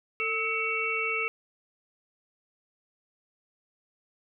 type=harmonic tone with a mistuned harmonic; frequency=448.7 Hz; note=A4; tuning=34 cents sharp; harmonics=1 / 3 / 5 / 6; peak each=-35 / -34 / -30 / -31 dBFS; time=0.2-1.28 s; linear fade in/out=0 ms; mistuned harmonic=3; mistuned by=-64 cents; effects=none